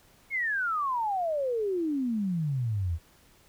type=exponential sweep; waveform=sine; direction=down; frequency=2220 to 77.78 Hz; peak=-26 dBFS; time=0.3-2.99 s; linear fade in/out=50 ms; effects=pink hiss -60 dBFS RMS until 3.48 s